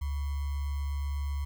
sine tone with sample-and-hold, 71 Hz, C#2, 42 cents sharp, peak -29 dBFS, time 0.01-1.45 s, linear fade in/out 10 ms, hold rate 1050 Hz, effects none

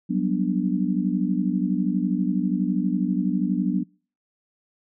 sine chord, G major seventh, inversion third, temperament just, 183.75 / 196 / 245 / 294 Hz, F#3 / G3 / B3 / D4, -12 / 0 / -14 / +2 cents, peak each -24 / -27 / -26 / -27 dBFS, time 0.09-3.84 s, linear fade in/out 20 ms, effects noise-tail reverb RT60 0.4 s tail -25 dB re dry

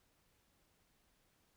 silence, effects pink hiss -75 dBFS RMS until 1.56 s

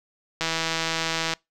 click train, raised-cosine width 0.2 ms, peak -8 dBFS, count 152, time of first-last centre 0.41-1.336 s, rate 163 Hz, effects noise-tail reverb RT60 0.2 s tail -25 dB re dry

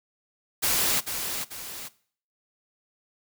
white noise with echo, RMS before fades -24 dBFS, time 0.62-1.01 s, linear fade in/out 20 ms, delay 440 ms, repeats 2, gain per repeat -7 dB, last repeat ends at 1.89 s, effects noise-tail reverb RT60 0.5 s tail -19 dB re dry

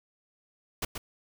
pink noise with echo, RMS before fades -31 dBFS, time 0.82-0.85 s, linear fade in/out 5 ms, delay 130 ms, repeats 1, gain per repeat -6 dB, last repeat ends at 0.98 s, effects none

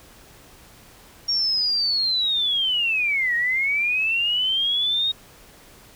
sine linear two-way sweep, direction down then up, 5588 to 1864.7 to 3755 Hz, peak -19 dBFS, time 1.28-5.12 s, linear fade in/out 10 ms, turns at 3.35 s, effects pink hiss -49 dBFS RMS until 5.95 s

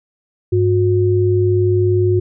sine tone pair together, 101.4 / 361.3 Hz, G#2 / F#4, -41 / -41 cents, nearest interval octave + minor seventh, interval 2200 cents, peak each -14 dBFS, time 0.52-2.2 s, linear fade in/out 10 ms, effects none

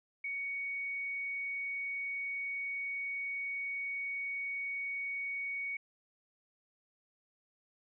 sine tone, 2235 Hz, C#7, 14 cents sharp, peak -35 dBFS, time 0.24-5.77 s, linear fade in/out 5 ms, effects none

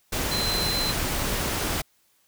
sine tone in noise, 4074 Hz, C8, 47 cents flat, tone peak -26 dBFS, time 0.31-0.92 s, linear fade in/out 10 ms, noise pink, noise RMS -27 dBFS, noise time 0.12-1.82 s, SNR -2 dB, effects white hiss -65 dBFS RMS until 2.27 s

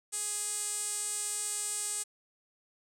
sawtooth tone with band-pass filter, 415.3 Hz, G#4, in tune, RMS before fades -35 dBFS, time 0.12-2.04 s, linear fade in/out 20 ms, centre 8400 Hz, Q 5.7, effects none

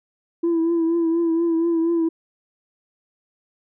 sine tone with vibrato, 333.2 Hz, E4, 19 cents sharp, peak -15 dBFS, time 0.43-2.09 s, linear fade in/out 10 ms, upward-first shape triangle, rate 4.2 Hz, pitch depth 47 cents each way, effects tanh soft clip ceiling -15 dBFS

